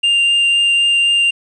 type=tone with vibrato; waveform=triangle; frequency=2794 Hz; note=F7; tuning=in tune; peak=-9 dBFS; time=0.03-1.31 s; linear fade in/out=10 ms; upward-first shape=triangle; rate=3.9 Hz; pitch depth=8 cents each way; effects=resampled to 24000 Hz + 8-bit